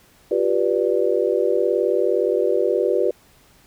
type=chord; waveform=sine; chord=G dominant seventh; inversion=third; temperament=just; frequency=352.8 / 392 / 490 / 588 Hz; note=F4 / G4 / B4 / D5; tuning=+18 / 0 / -14 / +2 cents; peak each=-23 / -21 / -21 / -24 dBFS; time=0.31-3.11 s; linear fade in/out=5 ms; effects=pink hiss -54 dBFS RMS until 3.66 s